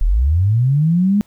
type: linear sweep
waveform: sine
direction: up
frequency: 32.45 to 210.7 Hz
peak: -11 dBFS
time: 0.01-1.21 s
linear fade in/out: 0 ms
effects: pink hiss -56 dBFS RMS until 1.26 s